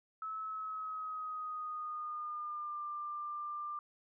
sine tone with pitch glide, 1298 to 1190.3 Hz, E6 to D6, -27 to +23 cents, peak -38 dBFS, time 0.22-3.79 s, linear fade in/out 2 ms, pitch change -150 cents, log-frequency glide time 0.38-2.83 s, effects none

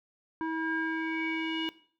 square tone with low-pass filter sweep, 322.4 Hz, E4, 38 cents flat, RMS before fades -32 dBFS, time 0.41-1.69 s, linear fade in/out 0 ms, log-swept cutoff 1300 to 3000 Hz, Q 6.1, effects noise-tail reverb RT60 0.5 s tail -18 dB re dry

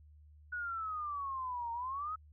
sine exponential two-way sweep, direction down then up, 1477 to 920 to 1297 Hz, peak -36 dBFS, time 0.52-2.16 s, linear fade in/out 10 ms, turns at 1.72 s, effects added 75 Hz sine -56 dBFS peak until 2.32 s

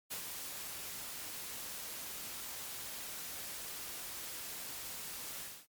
white noise with ADSR envelope, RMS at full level -40 dBFS, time 0.1-5.67 s, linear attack 19 ms, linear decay 88 ms, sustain -4 dB, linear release 250 ms, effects MP3 96 kbps

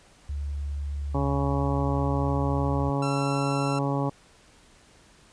sine tone with pitch glide, 71.7 to 76.4 Hz, D2 to D#2, -41 to -31 cents, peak -28 dBFS, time 0.29-2.9 s, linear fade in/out 5 ms, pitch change +110 cents, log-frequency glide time 1.24-2.24 s
harmonic tone, 139.5 Hz, C#3, 11 cents sharp, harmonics 1 / 2 / 3 / 4 / 5 / 6 / 7 / 8, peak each -27 / -29 / -34 / -33 / -39 / -34 / -37 / -37 dBFS, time 1.14-4.1 s, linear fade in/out 10 ms
sawtooth tone, 1347 Hz, E6, 37 cents sharp, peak -29 dBFS, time 3.02-3.79 s, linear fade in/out 5 ms
effects pink hiss -56 dBFS RMS until 5.32 s + resampled to 22050 Hz

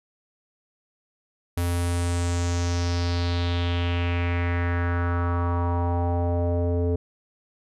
square tone with low-pass filter sweep, 86.9 Hz, F2, 8 cents flat, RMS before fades -24 dBFS, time 1.57-6.96 s, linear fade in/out 5 ms, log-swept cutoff 12000 to 460 Hz, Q 3.4, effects none

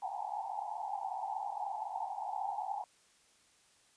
pink band-pass noise, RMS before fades -39 dBFS, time 0.02-2.84 s, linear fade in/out 2 ms, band 750 to 890 Hz, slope 96 dB/octave, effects white hiss -67 dBFS RMS until 3.96 s + resampled to 22050 Hz

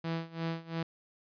sawtooth tone with tremolo, 164.81 Hz, E3, in tune, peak -27 dBFS, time 0.04-0.83 s, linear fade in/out 5 ms, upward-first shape sine, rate 2.9 Hz, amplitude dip 90%, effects resampled to 11025 Hz

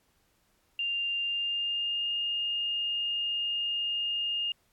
sine tone with pitch glide, 2794 to 2831 Hz, F7 to F7, 0 to +23 cents, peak -28 dBFS, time 0.79-4.52 s, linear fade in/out 2 ms, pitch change +23 cents, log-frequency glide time 1.2-2.11 s, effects pink hiss -70 dBFS RMS until 4.72 s + AAC 64 kbps

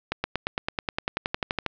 accelerating click train, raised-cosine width 0.3 ms, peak -9 dBFS, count 17, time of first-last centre 0.12-1.663 s, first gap 120 ms, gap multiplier 0.97, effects low-pass 5000 Hz 12 dB/octave

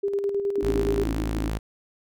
sine tone with tremolo, 400.4 Hz, G4, 37 cents sharp, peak -21 dBFS, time 0.03-1.04 s, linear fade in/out 10 ms, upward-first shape square, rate 9.5 Hz, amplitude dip 45%
pink band-pass noise, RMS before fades -32 dBFS, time 0.58-1.49 s, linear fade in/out 2 ms, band 250 to 350 Hz, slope 96 dB/octave
sawtooth tone, 54.2 Hz, A1, 25 cents flat, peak -22 dBFS, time 0.62-1.59 s, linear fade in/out 20 ms
effects none

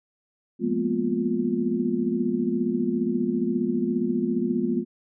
sine tone cluster, 177.3 / 212 / 234.2 / 249 / 352.3 Hz, F3 / G#3 / A#3 / B3 / F4, +26 / +36 / +8 / +14 / +15 cents, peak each -33 / -28 / -28 / -27 / -28 dBFS, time 0.59-4.85 s, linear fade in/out 50 ms, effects none

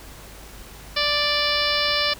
harmonic tone, 587 Hz, D5, 1 cent flat, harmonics 1 / 2 / 3 / 4 / 5 / 6 / 7 / 8 / 9, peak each -28 / -28 / -28 / -28 / -28 / -28 / -28 / -28 / -28 dBFS, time 0.96-2.14 s, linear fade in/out 10 ms, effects added 50 Hz sine -43 dBFS peak until 2.19 s + pink hiss -43 dBFS RMS until 2.19 s

